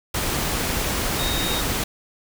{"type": "tone in noise", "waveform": "sine", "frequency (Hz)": 3729, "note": "A#7", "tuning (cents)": 0, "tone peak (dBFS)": -27, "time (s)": [1.19, 1.61], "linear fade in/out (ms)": 5, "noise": "pink", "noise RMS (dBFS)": -24, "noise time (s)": [0.14, 1.84], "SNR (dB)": -6, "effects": []}